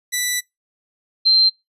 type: tone pair in turn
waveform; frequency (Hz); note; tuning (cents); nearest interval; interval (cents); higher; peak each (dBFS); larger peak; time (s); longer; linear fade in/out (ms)
10% pulse / sine; 1975.5 / 4138; B6 / C8; 0 / -20; octave + minor second; 1280; second; -10; neither; 0.12-0.41 / 1.25-1.5; first; 20
effects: noise-tail reverb RT60 0.2 s tail -26 dB re dry + resampled to 32000 Hz

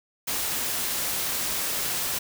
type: noise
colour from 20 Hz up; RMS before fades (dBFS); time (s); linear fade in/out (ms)
white; -28; 0.27-2.19; 10
effects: none

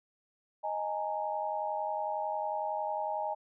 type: chord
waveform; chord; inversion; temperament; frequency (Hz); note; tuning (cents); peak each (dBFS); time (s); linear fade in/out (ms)
sine; D# suspended fourth; none; equal with one note detuned; 622.3 / 830.6 / 921.6; D#5 / G#5 / A#5; 0 / 0 / -20; -36 / -34 / -38; 0.63-3.35; 20
effects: none

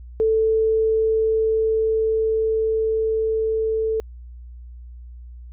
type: tone with level ramp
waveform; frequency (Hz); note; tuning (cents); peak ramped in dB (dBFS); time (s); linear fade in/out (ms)
sine; 441.8; A4; +7; -15 to -19; 0.2-4; 0
effects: added 60 Hz sine -36 dBFS peak until 5.52 s

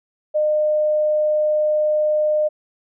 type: tone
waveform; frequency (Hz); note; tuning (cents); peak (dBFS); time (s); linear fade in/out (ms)
sine; 608; D#5; -40; -15; 0.34-2.49; 20
effects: none

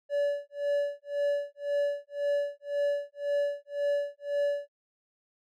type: tone with tremolo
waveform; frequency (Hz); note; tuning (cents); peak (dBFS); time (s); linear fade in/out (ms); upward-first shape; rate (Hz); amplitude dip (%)
triangle; 574; D5; -40; -22; 0.09-4.69; 50; sine; 1.9; 100
effects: none

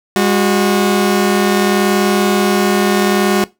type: tone pair together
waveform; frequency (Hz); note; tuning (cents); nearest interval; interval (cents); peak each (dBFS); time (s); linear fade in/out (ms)
sawtooth; 202.8 / 364.9; G#3 / F#4; -41 / -24; minor seventh; 1017; -10; 0.16-3.44; 0
effects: noise-tail reverb RT60 0.2 s tail -19 dB re dry

